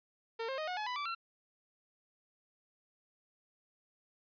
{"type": "tone with pitch steps", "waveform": "sawtooth", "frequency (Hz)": [455.5, 532.4, 622.2, 727.2, 850, 993.5, 1161.1, 1357.1], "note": ["A#4", "C5", "D#5", "F#5", "G#5", "B5", "D6", "E6"], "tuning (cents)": [-40, 30, 0, -30, 40, 10, -20, 50], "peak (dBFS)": -32, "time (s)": [0.39, 1.15], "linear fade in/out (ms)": 10, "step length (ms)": 95, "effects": ["resampled to 11025 Hz"]}